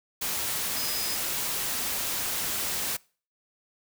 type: tone in noise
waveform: sine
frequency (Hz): 5030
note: D#8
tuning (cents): +18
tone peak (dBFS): -34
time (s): 0.76-1.16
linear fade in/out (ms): 10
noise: white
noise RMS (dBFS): -30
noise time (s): 0.21-2.97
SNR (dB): -7
effects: noise-tail reverb RT60 0.4 s tail -24 dB re dry

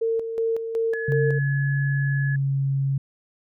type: tone with tremolo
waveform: sine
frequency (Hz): 453.9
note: A#4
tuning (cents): -46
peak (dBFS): -20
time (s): 0.01-1.39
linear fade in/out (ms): 10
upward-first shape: square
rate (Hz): 2.7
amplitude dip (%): 55
type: tone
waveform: sine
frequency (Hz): 1700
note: G#6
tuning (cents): +40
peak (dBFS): -29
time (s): 0.93-2.36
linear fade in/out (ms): 5
type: tone with pitch glide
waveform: sine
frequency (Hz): 138.59 to 136.84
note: C#3 to C#3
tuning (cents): 0 to -22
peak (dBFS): -20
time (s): 1.08-2.98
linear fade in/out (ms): 5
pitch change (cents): -22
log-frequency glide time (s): 1.83-2.71
effects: none

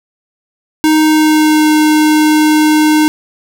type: tone with pitch glide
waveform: square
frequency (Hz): 311.1 to 306.6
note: D#4 to D#4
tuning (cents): 0 to -25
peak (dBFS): -7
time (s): 0.84-3.08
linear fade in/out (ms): 0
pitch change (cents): -25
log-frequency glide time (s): 0.97-1.71
effects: none

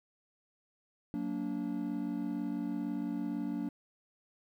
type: chord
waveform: triangle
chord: Gb augmented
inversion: none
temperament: just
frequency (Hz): 185 / 231.2 / 289.1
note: Gb3 / Bb3 / D4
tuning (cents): 0 / -14 / -27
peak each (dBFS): -38 / -36 / -34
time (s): 1.14-3.69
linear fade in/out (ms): 0
effects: 11-bit

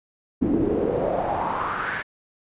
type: noise with band-pass filter sweep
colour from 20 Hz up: brown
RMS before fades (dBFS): -24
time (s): 0.41-2.03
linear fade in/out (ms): 20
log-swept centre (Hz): 260 to 1800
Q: 4.1
effects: resampled to 8000 Hz

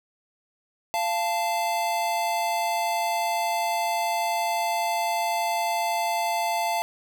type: tone pair together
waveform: square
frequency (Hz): 690.2 / 880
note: F5 / A5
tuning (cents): -21 / 0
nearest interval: major third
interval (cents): 421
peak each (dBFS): -27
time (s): 0.94-6.82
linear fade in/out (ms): 0
effects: none

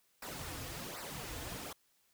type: noise with flanger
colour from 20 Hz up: pink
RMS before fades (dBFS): -44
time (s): 0.22-1.73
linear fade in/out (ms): 5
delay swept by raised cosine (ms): 0.3 to 5.3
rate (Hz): 1.3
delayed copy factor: -0.75
effects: white hiss -73 dBFS RMS until 2.13 s

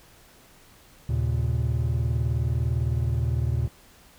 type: tone cluster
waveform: triangle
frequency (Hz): 77.6 / 115.8 / 135.4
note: D#2 / A#2 / C#3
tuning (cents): -4 / -11 / -40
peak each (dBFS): -24 / -23 / -29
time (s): 1.09-3.68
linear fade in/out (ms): 5
effects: pink hiss -54 dBFS RMS until 4.18 s

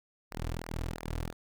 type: tone with flanger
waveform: sawtooth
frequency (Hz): 40.86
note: E1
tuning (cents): -14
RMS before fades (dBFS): -37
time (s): 0.31-1.33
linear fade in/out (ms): 10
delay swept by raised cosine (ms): 0.23 to 5.43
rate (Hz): 2.9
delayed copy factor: -0.85
effects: none

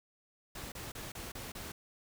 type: noise bursts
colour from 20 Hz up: pink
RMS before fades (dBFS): -44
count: 6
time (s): 0.55-1.72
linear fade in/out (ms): 5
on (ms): 170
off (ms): 30
effects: none

